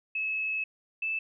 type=tone pair in turn; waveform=sine; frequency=2589 / 2631 Hz; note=E7 / E7; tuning=-32 / -4 cents; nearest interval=unison; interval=28 cents; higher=second; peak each=-28 dBFS; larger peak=neither; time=0.15-0.64 / 1.02-1.19 s; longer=first; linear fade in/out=5 ms; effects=none